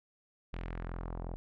sawtooth tone with low-pass filter sweep, 42.68 Hz, F1, 39 cents flat, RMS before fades -40 dBFS, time 0.53-1.36 s, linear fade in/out 0 ms, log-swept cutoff 2800 to 710 Hz, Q 1.6, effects none

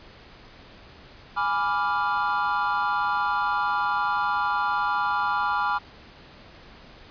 triangle chord, G# diminished seventh, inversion none, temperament equal, 830.6 / 987.8 / 1174.7 / 1396.9 Hz, G#5 / B5 / D6 / F6, 0 / 0 / 0 / 0 cents, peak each -26 dBFS, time 1.36-5.79 s, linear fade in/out 20 ms, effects pink hiss -48 dBFS RMS until 7.1 s + resampled to 11025 Hz

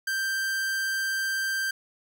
45% pulse tone, 1571 Hz, G6, 3 cents sharp, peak -26 dBFS, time 0.07-1.71 s, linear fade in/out 5 ms, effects none

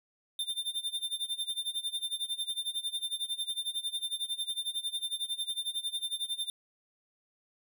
square tone with tremolo, 3596 Hz, A7, 37 cents sharp, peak -30 dBFS, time 0.39-6.5 s, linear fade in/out 2 ms, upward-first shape sine, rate 11 Hz, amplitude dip 90%, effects none

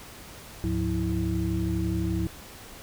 sine tone cluster, 73.1 / 105 / 177.8 / 326.7 Hz, D2 / G#2 / F3 / E4, -7 / +19 / +31 / -15 cents, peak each -30 dBFS, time 0.64-2.27 s, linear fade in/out 0 ms, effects pink hiss -45 dBFS RMS until 2.82 s

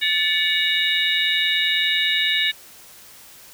sine tone cluster, 1749 / 2243 / 2889 / 3661 / 3831 Hz, A6 / C#7 / F#7 / A#7 / A#7, -11 / +20 / -42 / -32 / +47 cents, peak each -24 dBFS, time 0.01-2.52 s, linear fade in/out 20 ms, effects white hiss -45 dBFS RMS until 3.53 s

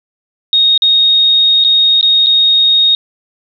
sine tone with dropouts, 3729 Hz, A#7, in tune, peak -6 dBFS, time 0.53-2.95 s, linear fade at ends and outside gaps 1 ms, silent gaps 0.777-0.821 / 1.64-1.647 / 2.011-2.028 / 2.262-2.268 s, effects none

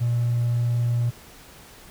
triangle tone with hard clipping, 119.4 Hz, A#2, 42 cents sharp, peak -20 dBFS, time 0-1.11 s, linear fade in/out 20 ms, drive 4 dB, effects pink hiss -47 dBFS RMS until 1.9 s

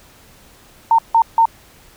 sine tone bursts, 911 Hz, A#5, 40 cents flat, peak -8 dBFS, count 3, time 0.91-1.455 s, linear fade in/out 2 ms, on 75 ms, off 160 ms, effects pink hiss -47 dBFS RMS until 1.96 s

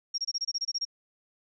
sine tone bursts, 5580 Hz, F8, 2 cents flat, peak -27 dBFS, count 11, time 0.14-0.852 s, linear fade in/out 10 ms, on 42 ms, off 25 ms, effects none

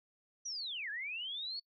sine linear two-way sweep, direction down then up, 5980 to 1623 to 4481 Hz, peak -38 dBFS, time 0.45-1.6 s, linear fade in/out 10 ms, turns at 0.9 s, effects noise-tail reverb RT60 0.1 s tail -26 dB re dry

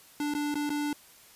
square tone with dropouts, 293.7 Hz, D4, in tune, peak -29 dBFS, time 0.2-0.93 s, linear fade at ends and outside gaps 2 ms, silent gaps 0.339-0.349 / 0.543-0.554 / 0.694-0.702 s, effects white hiss -55 dBFS RMS until 1.35 s + resampled to 32000 Hz

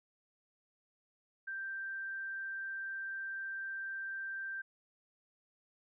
sine tone, 1571 Hz, G6, 3 cents sharp, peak -38 dBFS, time 1.47-4.62 s, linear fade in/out 10 ms, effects none

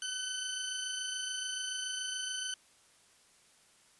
20% pulse tone pair together, 1509 / 3045 Hz, F#6 / F#7, +34 / +49 cents, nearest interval octave, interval 1215 cents, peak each -35 / -32 dBFS, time 0.02-2.54 s, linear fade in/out 2 ms, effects white hiss -64 dBFS RMS until 3.99 s + resampled to 24000 Hz

